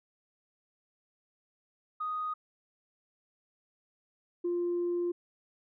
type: tone pair in turn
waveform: sine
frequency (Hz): 1244.5 / 349.2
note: D#6 / F4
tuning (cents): 0 / 0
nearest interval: octave + minor seventh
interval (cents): 2200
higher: first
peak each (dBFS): -31 / -27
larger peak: second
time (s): 2-2.34 / 4.44-5.12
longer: second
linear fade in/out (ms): 10
effects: tanh soft clip ceiling -25 dBFS